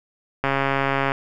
click train, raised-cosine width 0.5 ms, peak -6 dBFS, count 94, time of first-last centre 0.44-1.119 s, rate 137 Hz, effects none

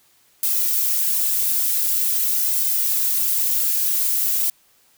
violet noise with flanger, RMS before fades -20 dBFS, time 0.43-4.5 s, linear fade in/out 2 ms, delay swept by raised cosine 1.9 to 3.7 ms, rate 0.46 Hz, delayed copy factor +1, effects white hiss -58 dBFS RMS until 4.97 s

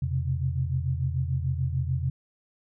sine tone cluster, 84.9 / 127.6 / 134.4 Hz, F2 / C3 / C3, -48 / -43 / +47 cents, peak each -29 dBFS, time 0.02-2.1 s, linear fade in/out 5 ms, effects none

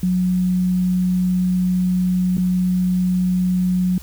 sine tone with dropouts, 182.4 Hz, F#3, 24 cents flat, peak -15 dBFS, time 0.03-3.98 s, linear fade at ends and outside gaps 2 ms, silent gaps 2.37-2.38 s, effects added 60 Hz sine -36 dBFS peak until 4.02 s + white hiss -44 dBFS RMS until 4.02 s

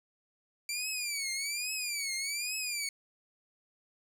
15% pulse tone with vibrato, 2336 Hz, D7, 10 cents flat, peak -26 dBFS, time 0.69-2.89 s, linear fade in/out 2 ms, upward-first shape triangle, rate 1.2 Hz, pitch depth 180 cents each way, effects none

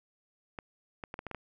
clicks, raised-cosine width 0.5 ms, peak -24 dBFS, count 7, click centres 0.588 / 1.038 / 1.141 / 1.191 / 1.267 / 1.313 / 1.347 s, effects none

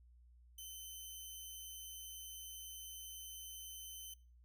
10% pulse tone, 3062 Hz, G7, 41 cents flat, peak -40 dBFS, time 0.58-4.14 s, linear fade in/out 5 ms, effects noise-tail reverb RT60 0.4 s tail -20 dB re dry + added 60 Hz sine -61 dBFS peak until 4.44 s

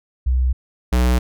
sine / square tone pair in turn, 63.4 / 61.67 Hz, B1 / B1, +46 / -2 cents, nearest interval unison, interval 48 cents, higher first, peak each -14 dBFS, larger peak neither, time 0.26-0.53 / 0.92-1.19 s, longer neither, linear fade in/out 10 ms, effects none

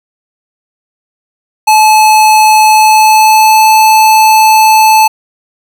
square tone with pitch glide, 863 to 872 Hz, A5 to A5, -34 to -16 cents, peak -3 dBFS, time 1.67-5.08 s, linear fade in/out 10 ms, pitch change +18 cents, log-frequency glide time 2.66-3.69 s, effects none

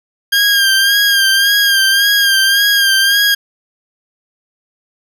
20% pulse tone with vibrato, 1607 Hz, G6, 43 cents sharp, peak -4 dBFS, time 0.32-3.35 s, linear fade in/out 10 ms, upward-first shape sine, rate 1.8 Hz, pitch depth 43 cents each way, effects none

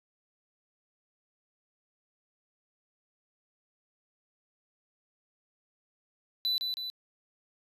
triangle tone with echo, 3987 Hz, B7, 16 cents sharp, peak -25 dBFS, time 6.45-6.58 s, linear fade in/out 0 ms, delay 160 ms, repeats 2, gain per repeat -4 dB, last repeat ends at 6.9 s, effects resampled to 32000 Hz

